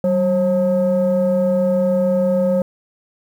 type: tone pair together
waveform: sine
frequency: 190.41 / 538 Hz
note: F#3 / C5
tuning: +50 / +48 cents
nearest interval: octave + tritone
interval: 1798 cents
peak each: -16 / -14 dBFS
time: 0.04-2.62 s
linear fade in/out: 2 ms
effects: tanh soft clip ceiling -10 dBFS + 8-bit